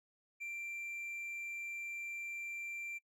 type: tone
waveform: triangle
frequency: 2359 Hz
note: D7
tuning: 7 cents sharp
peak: -39 dBFS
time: 0.4-2.99 s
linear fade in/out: 20 ms
effects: noise-tail reverb RT60 0.1 s tail -26 dB re dry